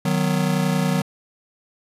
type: chord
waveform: square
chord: B major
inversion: first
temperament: just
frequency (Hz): 154.34 / 185.21 / 246.9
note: D#3 / F#3 / B3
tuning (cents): -14 / +2 / 0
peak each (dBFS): -23 / -22 / -27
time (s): 0.05-1.02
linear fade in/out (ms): 5
effects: resampled to 32000 Hz